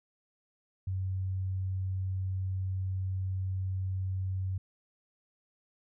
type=tone; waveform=sine; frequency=94.3 Hz; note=F#2; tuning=33 cents sharp; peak=-30 dBFS; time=0.87-4.58 s; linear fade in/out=5 ms; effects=none